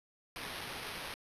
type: noise with sample-and-hold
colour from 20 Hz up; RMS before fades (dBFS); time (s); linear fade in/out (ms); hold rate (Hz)
blue; -43; 0.36-1.14; 0; 7350
effects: resampled to 32000 Hz